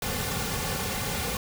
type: noise with comb filter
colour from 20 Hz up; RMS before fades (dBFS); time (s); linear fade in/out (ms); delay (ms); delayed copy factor
pink; -30; 0.02-1.37; 2; 3.1; -0.75
effects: none